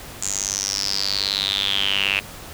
sawtooth tone with band-pass filter sweep, 98.8 Hz, G2, 14 cents sharp, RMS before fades -23 dBFS, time 0.22-2.2 s, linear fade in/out 5 ms, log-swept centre 7200 to 2600 Hz, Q 8.9, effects pink hiss -38 dBFS RMS until 2.53 s

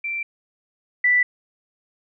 sine tone pair in turn, 2349 / 1975.3 Hz, D7 / B6, 0 / 0 cents, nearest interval minor third, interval 300 cents, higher first, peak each -24 / -14 dBFS, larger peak second, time 0.04-0.23 / 1.04-1.23 s, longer neither, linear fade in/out 5 ms, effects none

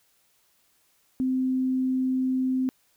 sine tone, 258.9 Hz, C4, 18 cents flat, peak -22 dBFS, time 1.2-2.69 s, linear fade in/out 0 ms, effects white hiss -66 dBFS RMS until 2.96 s

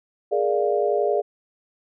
sine chord, Bb dominant seventh, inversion third, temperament equal, 415.3 / 466.2 / 587.3 / 698.5 Hz, Ab4 / Bb4 / D5 / F5, 0 / 0 / 0 / 0 cents, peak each -22 / -26 / -24 / -26 dBFS, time 0.31-1.22 s, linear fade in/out 20 ms, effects none

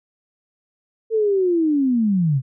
sine linear sweep, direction down, 453.8 to 123.47 Hz, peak -15 dBFS, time 1.1-2.42 s, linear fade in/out 50 ms, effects none

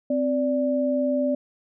sine tone pair together, 260 / 584.2 Hz, C4 / D5, -11 / -9 cents, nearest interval octave + major second, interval 1402 cents, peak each -23 dBFS, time 0.1-1.35 s, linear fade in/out 5 ms, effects none

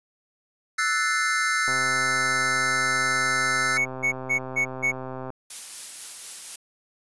square chord, F# half-diminished seventh, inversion third, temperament equal, 1318.5 / 1480 / 1760 / 2093 Hz, E6 / F#6 / A6 / C7, 0 / 0 / 0 / 0 cents, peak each -28 dBFS, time 0.78-3.78 s, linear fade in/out 10 ms
click train, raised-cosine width 1 ms, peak -21 dBFS, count 472, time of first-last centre 1.68-5.303 s, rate 130 Hz
triangle tone bursts, 2217 Hz, C#7, in tune, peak -18 dBFS, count 5, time 3.76-4.92 s, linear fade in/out 20 ms, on 96 ms, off 170 ms
blue noise with tremolo, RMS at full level -34 dBFS, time 5.5-6.56 s, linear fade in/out 5 ms, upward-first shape triangle, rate 4.1 Hz, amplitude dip 25%
effects resampled to 24000 Hz

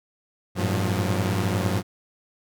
sawtooth tone cluster, 96.6 / 107.4 / 116.4 / 178.4 Hz, G2 / A2 / A#2 / F3, -25 / -41 / -2 / +37 cents, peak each -21 / -26 / -26 / -24 dBFS, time 0.55-1.83 s, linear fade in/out 50 ms, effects none

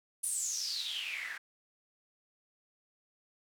white noise with band-pass filter sweep, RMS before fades -37 dBFS, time 0.23-1.38 s, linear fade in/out 10 ms, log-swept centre 10000 to 1600 Hz, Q 8.8, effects none

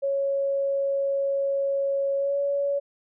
sine tone with pitch glide, 553 to 563.6 Hz, C#5 to C#5, -4 to +29 cents, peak -22 dBFS, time 0.02-2.8 s, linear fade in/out 20 ms, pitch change +33 cents, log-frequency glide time 2.17-2.37 s, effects none

